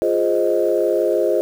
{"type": "chord", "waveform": "sine", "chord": "F minor seventh", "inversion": "none", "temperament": "equal", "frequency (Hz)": [349.2, 415.3, 523.3, 622.3], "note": ["F4", "Ab4", "C5", "Eb5"], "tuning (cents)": [0, 0, 0, 0], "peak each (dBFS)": -20, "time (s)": [0.02, 1.41], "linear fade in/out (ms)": 0, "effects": ["tanh soft clip ceiling -5 dBFS", "7-bit"]}